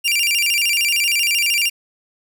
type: tone with vibrato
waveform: sawtooth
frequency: 2563 Hz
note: E7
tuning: 49 cents flat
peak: -12 dBFS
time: 0.04-1.7 s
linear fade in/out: 20 ms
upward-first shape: square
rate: 13 Hz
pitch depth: 150 cents each way
effects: none